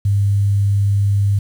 sine tone, 100.4 Hz, G2, 42 cents sharp, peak -12 dBFS, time 0.05-1.39 s, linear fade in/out 5 ms, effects 7-bit

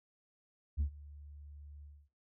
sine tone with ADSR envelope, 72.8 Hz, D2, 15 cents flat, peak -26 dBFS, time 0.77-2.09 s, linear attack 35 ms, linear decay 91 ms, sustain -23 dB, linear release 260 ms, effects noise-tail reverb RT60 0.3 s tail -18 dB re dry + tanh soft clip ceiling -28 dBFS

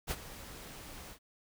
pink noise with ADSR envelope, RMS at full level -34 dBFS, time 0.07-1.19 s, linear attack 39 ms, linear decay 42 ms, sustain -14 dB, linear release 86 ms, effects none

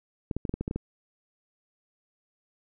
clicks, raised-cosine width 3 ms, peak -17 dBFS, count 9, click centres 0.312 / 0.366 / 0.452 / 0.494 / 0.54 / 0.61 / 0.679 / 0.711 / 0.76 s, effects none

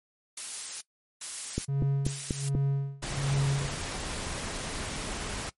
blue noise bursts, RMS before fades -34 dBFS, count 3, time 0.37-2.49 s, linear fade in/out 5 ms, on 440 ms, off 400 ms
click train, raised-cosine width 3 ms, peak -15 dBFS, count 5, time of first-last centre 1.58-2.551 s, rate 4.12 Hz
triangle tone with tremolo, 138.59 Hz, C#3, in tune, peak -21 dBFS, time 1.68-3.79 s, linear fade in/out 10 ms, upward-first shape sine, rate 1.3 Hz, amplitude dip 95%
pink noise, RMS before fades -35 dBFS, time 3.02-5.5 s, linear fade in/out 10 ms
effects noise-tail reverb RT60 0.1 s tail -20 dB re dry + MP3 48 kbps

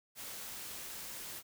white noise, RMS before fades -45 dBFS, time 0.15-1.43 s, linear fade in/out 50 ms, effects none

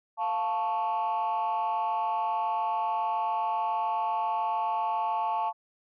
sine chord, F augmented, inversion none, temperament equal, 698.5 / 880 / 1108.7 Hz, F5 / A5 / C#6, 0 / 0 / 0 cents, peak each -31 / -26 / -32 dBFS, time 0.17-5.53 s, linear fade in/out 50 ms, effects tanh soft clip ceiling -22 dBFS

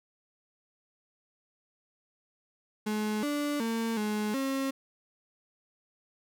35% pulse tone with pitch steps, 213 / 291.8 / 227.5 / 211.4 / 269.8 Hz, G#3 / D4 / A#3 / G#3 / C#4, +44 / -11 / -42 / +31 / -47 cents, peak -27 dBFS, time 2.86-4.71 s, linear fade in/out 10 ms, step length 370 ms, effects none

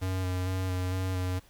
square tone with vibrato, 92.5 Hz, F#2, in tune, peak -29 dBFS, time 0.01-1.4 s, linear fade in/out 20 ms, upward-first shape square, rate 2.2 Hz, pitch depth 17 cents each way, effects added 50 Hz sine -62 dBFS peak until 1.49 s + pink hiss -60 dBFS RMS until 1.49 s

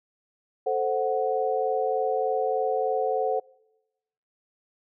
sine chord, F# diminished, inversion first, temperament equal, 440 / 523.3 / 740 Hz, A4 / C5 / F#5, 0 / 0 / 0 cents, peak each -27 dBFS, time 0.66-3.4 s, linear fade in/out 10 ms, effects noise-tail reverb RT60 1.0 s tail -25 dB re dry

